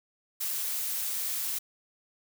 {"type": "noise", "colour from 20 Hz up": "blue", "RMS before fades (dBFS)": -32, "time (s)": [0.4, 1.59], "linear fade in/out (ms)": 10, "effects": []}